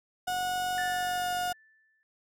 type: tone with pitch glide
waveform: 35% pulse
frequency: 730 to 719.1 Hz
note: F#5 to F#5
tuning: -24 to -50 cents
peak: -27 dBFS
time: 0.27-1.53 s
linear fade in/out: 10 ms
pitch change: -26 cents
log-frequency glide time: 0.77-1.29 s
type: click train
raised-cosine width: 2 ms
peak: -37 dBFS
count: 59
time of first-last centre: 0.28-1.519 s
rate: 46.8 Hz
type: tone with exponential decay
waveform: sine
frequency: 1760 Hz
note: A6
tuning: in tune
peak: -31 dBFS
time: 0.78-2.03 s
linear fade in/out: 0 ms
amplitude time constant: 270 ms
effects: none